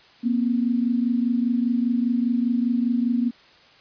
sine tone pair together, 236.6 / 261.6 Hz, A#3 / C4, +26 / 0 cents, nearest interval major second, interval 174 cents, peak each -20 / -25 dBFS, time 0.23-3.31 s, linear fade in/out 20 ms, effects white hiss -52 dBFS RMS until 3.8 s + resampled to 11025 Hz

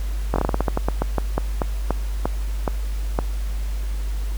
slowing click train, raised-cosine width 1 ms, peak -6 dBFS, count 19, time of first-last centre 0.34-3.189 s, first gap 20 ms, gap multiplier 1.21, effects added 50 Hz sine -22 dBFS peak until 4.37 s + pink hiss -42 dBFS RMS until 4.37 s

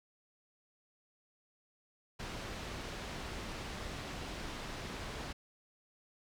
pink low-pass noise, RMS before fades -43 dBFS, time 2.19-5.33 s, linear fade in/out 10 ms, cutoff 5200 Hz, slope 12 dB/octave, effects none

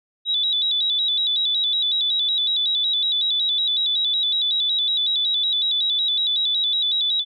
sine tone with vibrato, 3660 Hz, A#7, 32 cents flat, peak -18 dBFS, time 0.25-7.25 s, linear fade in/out 50 ms, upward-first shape square, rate 5.4 Hz, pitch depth 85 cents each way, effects none

